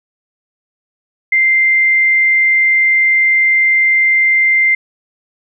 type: tone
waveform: sine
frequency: 2090 Hz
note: C7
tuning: 2 cents flat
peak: -8 dBFS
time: 1.32-4.75 s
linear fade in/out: 5 ms
effects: none